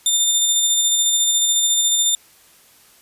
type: tone with tremolo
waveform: 20% pulse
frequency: 3600 Hz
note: A7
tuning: 39 cents sharp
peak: -8 dBFS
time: 0.06-2.15 s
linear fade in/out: 2 ms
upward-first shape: square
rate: 14 Hz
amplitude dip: 25%
effects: white hiss -51 dBFS RMS until 3.01 s + resampled to 32000 Hz